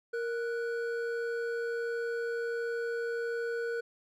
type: tone pair together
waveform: triangle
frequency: 466.2 / 1480 Hz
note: A#4 / F#6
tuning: 0 / 0 cents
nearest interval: octave + minor sixth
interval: 2000 cents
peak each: -30 / -37 dBFS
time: 0.13-3.81 s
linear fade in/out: 10 ms
effects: none